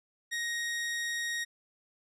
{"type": "tone", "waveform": "sawtooth", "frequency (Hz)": 1876, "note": "A#6", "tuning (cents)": 11, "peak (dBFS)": -28, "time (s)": [0.31, 1.45], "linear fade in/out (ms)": 20, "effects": ["low-pass 10000 Hz 12 dB/octave"]}